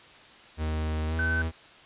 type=tone with pitch glide; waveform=45% pulse; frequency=78 to 80.84 Hz; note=D#2 to E2; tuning=+5 to -33 cents; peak=-27 dBFS; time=0.57-1.52 s; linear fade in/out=50 ms; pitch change=+62 cents; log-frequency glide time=1.07-1.15 s
type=tone; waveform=sine; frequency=1522 Hz; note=F#6; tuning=48 cents sharp; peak=-26 dBFS; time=1.19-1.42 s; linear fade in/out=2 ms
effects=white hiss -51 dBFS RMS until 1.85 s + resampled to 8000 Hz